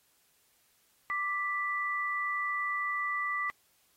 sine tone pair together, 1174.6 / 1975.5 Hz, D6 / B6, 0 / 0 cents, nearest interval major sixth, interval 900 cents, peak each -33 / -32 dBFS, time 1.1-3.5 s, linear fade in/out 0 ms, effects white hiss -69 dBFS RMS until 3.96 s + AAC 48 kbps

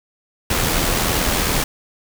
pink noise with amplitude modulation, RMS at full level -17 dBFS, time 0.5-1.64 s, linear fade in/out 5 ms, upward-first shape sine, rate 82.8 Hz, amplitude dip 40%, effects none

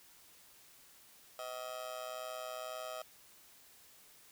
30% pulse tone with amplitude modulation, 634 Hz, D#5, 32 cents sharp, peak -35 dBFS, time 1.39-3.02 s, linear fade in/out 2 ms, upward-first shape sine, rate 122 Hz, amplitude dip 85%, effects white hiss -61 dBFS RMS until 4.31 s

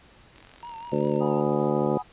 click train, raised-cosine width 0.2 ms, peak -32 dBFS, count 37, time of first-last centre 0.36-1.162 s, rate 44.9 Hz
triangle tone with vibrato, 930 Hz, A#5, 4 cents flat, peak -35 dBFS, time 0.63-1.41 s, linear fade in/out 0 ms, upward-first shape triangle, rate 5.2 Hz, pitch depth 65 cents each way
harmonic tone, 73.3 Hz, D2, 3 cents flat, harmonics 2 / 3 / 4 / 5 / 6 / 7 / 8, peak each -30 / -28 / -31 / -27 / -33 / -28 / -33 dBFS, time 0.92-1.98 s, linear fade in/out 5 ms
sine chord, G# minor seventh, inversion third, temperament equal, 740 / 830.6 / 987.8 / 1244.5 Hz, F#5 / G#5 / B5 / D#6, 0 / 0 / 0 / 0 cents, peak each -36 / -33 / -38 / -39 dBFS, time 1.2-2.03 s, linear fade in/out 20 ms
effects pink hiss -54 dBFS RMS until 2.12 s + resampled to 8000 Hz

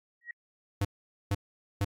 sine tone with exponential growth, 1900 Hz, A#6, 33 cents sharp, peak -33 dBFS, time 0.21-0.31 s, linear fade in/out 5 ms, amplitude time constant 20 ms
square tone bursts, 100 Hz, G2, 35 cents sharp, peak -26 dBFS, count 3, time 0.81-1.847 s, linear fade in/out 5 ms, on 39 ms, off 460 ms
effects AAC 64 kbps

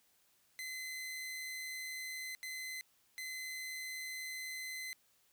sawtooth tone bursts at uneven times, 2044 Hz, C7, 41 cents flat, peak -38 dBFS, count 3, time 0.59-2.35 / 2.43-2.81 / 3.18-4.93 s, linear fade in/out 0 ms, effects white hiss -72 dBFS RMS until 5.32 s

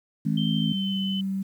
harmonic tone, 53.6 Hz, A1, 45 cents flat, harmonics 3 / 4 / 5, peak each -25 / -25 / -30 dBFS, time 0.25-0.73 s, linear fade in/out 10 ms
sine tone with pitch glide, 3127 to 3031 Hz, G7 to F#7, -5 to +41 cents, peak -30 dBFS, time 0.37-1.21 s, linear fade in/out 5 ms, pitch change -54 cents, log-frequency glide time 0.58-1 s
sine tone, 193.3 Hz, G3, 24 cents flat, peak -25 dBFS, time 0.73-1.43 s, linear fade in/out 10 ms
effects 9-bit

